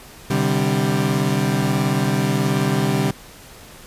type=chord; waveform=30% pulse; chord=C suspended second; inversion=none; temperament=equal with one note detuned; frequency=130.81 / 149.31 / 196 Hz; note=C3 / D3 / G3; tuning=0 / +29 / 0 cents; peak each=-19 dBFS; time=0.3-3.11 s; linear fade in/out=5 ms; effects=pink hiss -42 dBFS RMS until 3.86 s + resampled to 32000 Hz